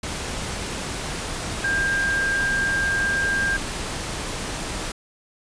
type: tone in noise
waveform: sine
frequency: 1598 Hz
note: G6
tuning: 33 cents sharp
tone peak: -20 dBFS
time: 1.64-3.57 s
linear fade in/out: 5 ms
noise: pink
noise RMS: -29 dBFS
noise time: 0.03-4.92 s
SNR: +6 dB
effects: resampled to 22050 Hz